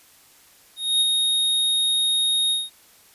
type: tone with ADSR envelope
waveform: square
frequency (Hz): 3729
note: A#7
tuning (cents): 0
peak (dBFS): -16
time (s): 0.76-2.7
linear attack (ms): 250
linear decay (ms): 26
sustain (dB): -3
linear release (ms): 190
effects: white hiss -53 dBFS RMS until 3.14 s + resampled to 32000 Hz